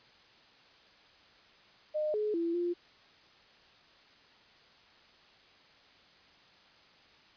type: tone with pitch steps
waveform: sine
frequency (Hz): 610 / 424 / 336.5 / 348.8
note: D#5 / G#4 / E4 / F4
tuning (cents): -34 / +36 / +36 / -2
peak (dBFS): -29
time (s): 1.94-2.74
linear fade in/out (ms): 20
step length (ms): 200
effects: white hiss -60 dBFS RMS until 7.36 s + resampled to 11025 Hz